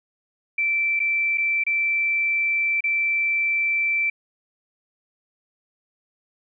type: tone with dropouts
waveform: sine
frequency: 2335 Hz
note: D7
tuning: 11 cents flat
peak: -19 dBFS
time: 0.58-4.1 s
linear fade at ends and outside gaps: 5 ms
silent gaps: 0.994-1 / 1.375-1.38 / 1.638-1.665 / 2.807-2.839 s
effects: none